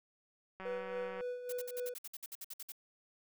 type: click train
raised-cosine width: 0.5 ms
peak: -32 dBFS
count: 116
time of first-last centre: 0.6-1.208 s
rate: 189 Hz
type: tone with tremolo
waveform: triangle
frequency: 493.9 Hz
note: B4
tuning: in tune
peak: -34 dBFS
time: 0.65-1.94 s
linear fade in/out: 5 ms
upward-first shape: sine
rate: 3.6 Hz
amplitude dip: 60%
type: noise bursts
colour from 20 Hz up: blue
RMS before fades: -45 dBFS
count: 14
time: 1.49-2.721 s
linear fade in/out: 5 ms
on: 35 ms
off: 57 ms
effects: none